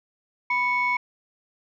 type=tone pair together; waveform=sine; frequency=987.6 / 2217 Hz; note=B5 / C#7; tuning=0 / 0 cents; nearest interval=octave + major second; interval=1400 cents; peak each=-23 / -22 dBFS; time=0.5-0.97 s; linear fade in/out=5 ms; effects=tanh soft clip ceiling -15 dBFS